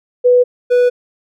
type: tone pair in turn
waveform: sine / triangle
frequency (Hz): 493.9 / 491.9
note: B4 / B4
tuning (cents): 0 / -7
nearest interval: unison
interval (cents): 7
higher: first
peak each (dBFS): -6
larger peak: neither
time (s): 0.24-0.44 / 0.7-0.9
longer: neither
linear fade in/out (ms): 20
effects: none